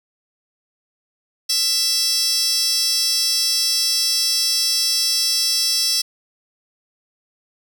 10% pulse tone with high-pass filter, 665 Hz, E5, 15 cents sharp, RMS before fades -19 dBFS, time 1.49-6.02 s, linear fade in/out 10 ms, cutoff 5600 Hz, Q 8.5, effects none

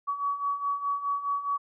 sine beating tone pair, 1130 / 1134.8 Hz, C#6 / C#6, +33 / +40 cents, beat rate 4.8 Hz, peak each -33 / -28 dBFS, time 0.07-1.58 s, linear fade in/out 20 ms, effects none

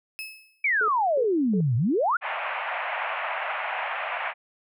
35% pulse tone with exponential decay, 2591 Hz, E7, 30 cents flat, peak -29 dBFS, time 0.19-0.65 s, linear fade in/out 0 ms, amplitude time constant 98 ms
sine exponential two-way sweep, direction down then up, 2375 to 110 to 1512 Hz, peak -20 dBFS, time 0.64-2.17 s, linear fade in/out 5 ms, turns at 1.76 s
sine tone bursts, 430.7 Hz, A4, 37 cents flat, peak -29 dBFS, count 3, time 0.81-1.606 s, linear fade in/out 2 ms, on 72 ms, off 290 ms
pink band-pass noise, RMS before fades -30 dBFS, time 2.21-4.34 s, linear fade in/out 50 ms, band 630 to 2700 Hz, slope 48 dB/octave
effects none

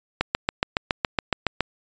click train, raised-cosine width 0.3 ms, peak -4 dBFS, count 11, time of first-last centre 0.21-1.607 s, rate 7.16 Hz, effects resampled to 16000 Hz

